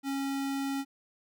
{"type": "tone", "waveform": "square", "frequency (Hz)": 274.5, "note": "C#4", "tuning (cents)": -17, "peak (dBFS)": -31, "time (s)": [0.03, 0.85], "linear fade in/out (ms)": 50, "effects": []}